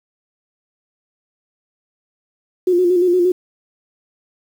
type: tone with vibrato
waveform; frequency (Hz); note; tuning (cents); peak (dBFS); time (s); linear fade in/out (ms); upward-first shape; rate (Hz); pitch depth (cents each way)
sine; 357.5; F4; +41; -11; 2.67-3.32; 5; square; 8.6; 42
effects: 7-bit